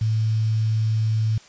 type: tone with quantisation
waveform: sine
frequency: 110 Hz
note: A2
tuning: in tune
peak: -18 dBFS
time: 0.01-1.38 s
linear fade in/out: 5 ms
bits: 7
effects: white hiss -49 dBFS RMS until 1.48 s + resampled to 16000 Hz